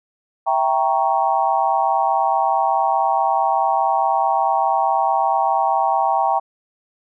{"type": "chord", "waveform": "sine", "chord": "E diminished seventh", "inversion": "none", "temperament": "equal", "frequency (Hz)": [659.3, 784, 932.3, 1108.7], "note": ["E5", "G5", "Bb5", "Db6"], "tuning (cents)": [0, 0, 0, 0], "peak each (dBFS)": [-23, -18, -20, -24], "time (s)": [0.46, 6.4], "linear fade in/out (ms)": 20, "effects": []}